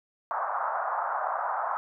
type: band-pass noise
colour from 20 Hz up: pink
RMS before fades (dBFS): -30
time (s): 0.31-1.77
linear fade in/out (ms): 0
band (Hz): 660 to 1400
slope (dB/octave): 48
effects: none